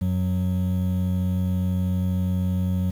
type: tone pair together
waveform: triangle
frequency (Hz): 90.9 / 183.38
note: F#2 / F#3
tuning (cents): -30 / -15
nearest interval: octave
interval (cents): 1215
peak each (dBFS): -21 / -22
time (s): 0.01-2.91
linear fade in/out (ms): 10
effects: 8-bit